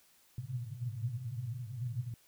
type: band-pass noise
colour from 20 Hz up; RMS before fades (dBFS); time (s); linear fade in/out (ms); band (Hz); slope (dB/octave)
white; -39; 0.38-2.14; 2; 110 to 130; 96
effects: white hiss -66 dBFS RMS until 2.27 s